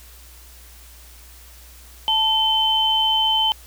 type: tone pair together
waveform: sine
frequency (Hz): 880 / 3073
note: A5 / G7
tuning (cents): 0 / -35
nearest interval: octave + minor seventh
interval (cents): 2165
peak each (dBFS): -21 / -17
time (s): 2.08-3.52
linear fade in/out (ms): 0
effects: added 60 Hz sine -44 dBFS peak until 3.66 s + white hiss -47 dBFS RMS until 3.66 s